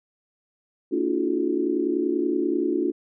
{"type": "tone cluster", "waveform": "sine", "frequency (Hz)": [231.7, 290.1, 330.7, 361, 424.3], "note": ["A#3", "D4", "E4", "F#4", "G#4"], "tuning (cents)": [-10, -21, 6, -43, 37], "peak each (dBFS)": [-33, -26, -27, -25, -32], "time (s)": [0.91, 2.92], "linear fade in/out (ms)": 20, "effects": []}